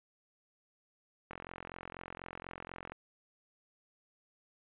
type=click train; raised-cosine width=0.5 ms; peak=-28 dBFS; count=72; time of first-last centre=1.31-2.92 s; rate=44.1 Hz; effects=resampled to 8000 Hz